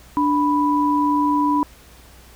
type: tone pair together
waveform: sine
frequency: 293.7 / 987.8 Hz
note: D4 / B5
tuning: 0 / 0 cents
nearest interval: octave + major sixth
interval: 2100 cents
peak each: -18 dBFS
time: 0.17-1.63 s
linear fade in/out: 0 ms
effects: added 60 Hz sine -47 dBFS peak until 2.35 s + pink hiss -48 dBFS RMS until 2.35 s